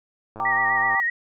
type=click train; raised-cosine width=1 ms; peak=-25 dBFS; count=65; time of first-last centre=0.36-0.947 s; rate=109 Hz
type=chord; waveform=sine; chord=G minor; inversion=none; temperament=equal with one note detuned; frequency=784 / 917.9 / 1174.7 Hz; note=G5 / Bb5 / D6; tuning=0 / -27 / 0 cents; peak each=-26 / -28 / -26 dBFS; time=0.4-1 s; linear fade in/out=0 ms
type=tone with vibrato; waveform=sine; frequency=1904 Hz; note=A#6; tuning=36 cents sharp; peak=-20 dBFS; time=0.45-1.1 s; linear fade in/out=5 ms; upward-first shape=sine; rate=7.9 Hz; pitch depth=49 cents each way
effects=none